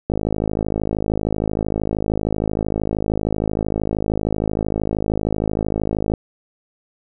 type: click train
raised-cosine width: 2 ms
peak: -7 dBFS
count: 321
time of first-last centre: 0.1-6.138 s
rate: 53 Hz
effects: none